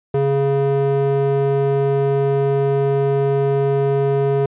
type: tone with band-pass filter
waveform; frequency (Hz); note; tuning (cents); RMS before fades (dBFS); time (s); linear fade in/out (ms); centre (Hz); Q
square; 138.59; C#3; 0; -17; 0.14-4.46; 5; 400; 1.6
effects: resampled to 8000 Hz